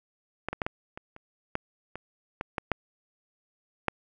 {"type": "clicks", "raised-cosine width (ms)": 0.5, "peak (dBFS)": [-15, -17, -13, -14, -24, -30, -13, -22, -16, -14, -9, -9], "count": 12, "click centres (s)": [0.486, 0.53, 0.618, 0.665, 0.975, 1.164, 1.554, 1.956, 2.411, 2.582, 2.717, 3.883], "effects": []}